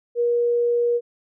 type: tone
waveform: sine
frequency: 476.9 Hz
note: A#4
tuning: 39 cents sharp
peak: -17 dBFS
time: 0.15-1.01 s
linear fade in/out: 50 ms
effects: none

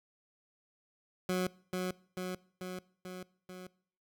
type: tone with echo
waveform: 20% pulse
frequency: 183.2 Hz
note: F#3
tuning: 17 cents flat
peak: -25 dBFS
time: 1.29-1.47 s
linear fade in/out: 2 ms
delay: 440 ms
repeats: 5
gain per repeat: -3 dB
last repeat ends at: 3.67 s
effects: noise-tail reverb RT60 0.6 s tail -23 dB re dry

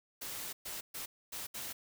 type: noise bursts at uneven times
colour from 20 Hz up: white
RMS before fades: -42 dBFS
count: 5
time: 0.21-0.53 / 0.65-0.81 / 0.94-1.06 / 1.32-1.47 / 1.54-1.73 s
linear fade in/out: 10 ms
effects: none

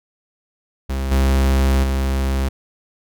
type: tone with level steps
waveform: 45% pulse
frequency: 66.8 Hz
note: C2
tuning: 36 cents sharp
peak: -20 / -13 / -17 dBFS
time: 0.89-2.49 s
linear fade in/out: 10 ms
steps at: 1.11 / 1.83 s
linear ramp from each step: 10 ms
effects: none

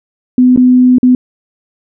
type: tone with dropouts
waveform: sine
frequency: 251.5 Hz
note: B3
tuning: 32 cents sharp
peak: -3 dBFS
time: 0.38-1.15 s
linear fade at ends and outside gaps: 2 ms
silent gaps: 0.562-0.574 / 0.984-1.03 s
effects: none

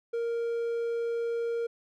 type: tone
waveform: triangle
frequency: 466.2 Hz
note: A#4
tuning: in tune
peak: -26 dBFS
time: 0.13-1.67 s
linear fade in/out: 10 ms
effects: none

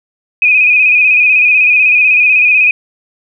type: tone with vibrato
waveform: sine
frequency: 2489 Hz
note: D#7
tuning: in tune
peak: -5 dBFS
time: 0.42-2.71 s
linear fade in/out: 2 ms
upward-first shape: square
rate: 16 Hz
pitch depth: 35 cents each way
effects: none

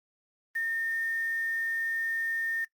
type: tone with quantisation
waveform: sine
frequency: 1821 Hz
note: A#6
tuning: 41 cents flat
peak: -28 dBFS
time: 0.55-2.65 s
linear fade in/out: 10 ms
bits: 8
effects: noise-tail reverb RT60 0.1 s tail -19 dB re dry + Opus 32 kbps

